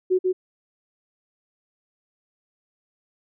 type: tone with echo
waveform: sine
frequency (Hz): 370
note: F#4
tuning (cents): 0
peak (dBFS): -16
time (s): 0.1-0.19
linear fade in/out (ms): 20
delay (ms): 140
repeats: 1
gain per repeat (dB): -2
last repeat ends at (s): 0.33
effects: none